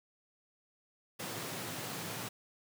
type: high-pass noise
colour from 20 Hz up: pink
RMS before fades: -41 dBFS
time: 1.19-2.29 s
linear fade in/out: 10 ms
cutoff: 100 Hz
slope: 96 dB/octave
effects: none